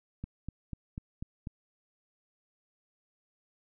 click train, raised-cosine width 5 ms, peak -25 dBFS, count 6, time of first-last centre 0.24-1.472 s, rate 4.06 Hz, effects none

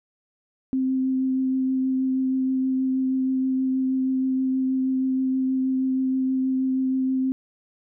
sine tone with vibrato, 261.6 Hz, C4, in tune, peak -20 dBFS, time 0.73-7.32 s, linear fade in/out 0 ms, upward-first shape triangle, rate 6.3 Hz, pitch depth 12 cents each way, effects none

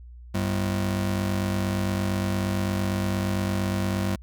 35% pulse ring-modulated tone, 144.7 Hz, D3, 25 cents flat, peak -19 dBFS, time 0.34-4.16 s, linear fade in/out 10 ms, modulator 48 Hz, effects added 60 Hz sine -41 dBFS peak until 4.22 s

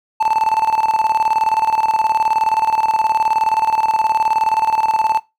triangle tone with tremolo, 880 Hz, A5, in tune, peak -9 dBFS, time 0.2-5.2 s, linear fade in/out 10 ms, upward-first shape square, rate 19 Hz, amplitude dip 70%, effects noise-tail reverb RT60 0.2 s tail -19 dB re dry

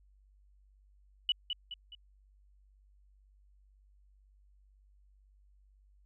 sine tone with echo, 2957 Hz, F#7, 2 cents flat, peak -25 dBFS, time 1.29-1.32 s, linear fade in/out 2 ms, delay 210 ms, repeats 3, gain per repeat -7 dB, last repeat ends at 1.95 s, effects added 49 Hz sine -61 dBFS peak until 6.05 s

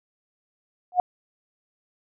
sine tone with exponential growth, 724 Hz, F#5, 38 cents flat, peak -11 dBFS, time 0.92-1 s, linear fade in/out 1 ms, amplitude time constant 17 ms, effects none

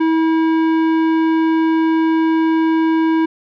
triangle tone with tanh clipping, 322.8 Hz, E4, 36 cents flat, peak -14 dBFS, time 0-3.26 s, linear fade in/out 10 ms, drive 18 dB, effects none

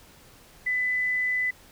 sine tone, 2001 Hz, B6, 22 cents sharp, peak -23 dBFS, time 0.66-1.51 s, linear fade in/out 10 ms, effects pink hiss -53 dBFS RMS until 1.71 s

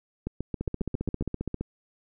two click trains, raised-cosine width 3 ms, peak -17 / -17 dBFS, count 8 / 16, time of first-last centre 0.27-1.224 / 0.61-1.61 s, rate 7.34 / 15 Hz, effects none

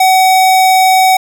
square tone, 753 Hz, F#5, 30 cents sharp, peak -6 dBFS, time 0-1.17 s, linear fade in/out 5 ms, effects none

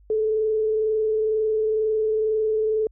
sine tone with frequency modulation, 434.5 Hz, A4, 22 cents flat, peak -19 dBFS, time 0.1-2.87 s, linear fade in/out 2 ms, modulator 22.1 Hz, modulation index 0.27, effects added 50 Hz sine -50 dBFS peak until 2.91 s

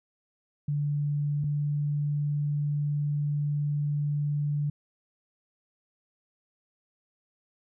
sine tone pair in turn, 145.9 / 146.42 Hz, D3 / D3, -11 / -5 cents, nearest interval unison, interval 6 cents, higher second, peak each -25 dBFS, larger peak neither, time 0.68-1.44 / 1.44-4.7 s, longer second, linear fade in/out 5 ms, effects none

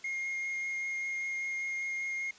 triangle tone with vibrato, 2138 Hz, C7, 37 cents sharp, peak -31 dBFS, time 0.04-2.31 s, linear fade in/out 5 ms, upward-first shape sine, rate 5.1 Hz, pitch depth 8 cents each way, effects white hiss -56 dBFS RMS until 2.38 s + resampled to 16000 Hz

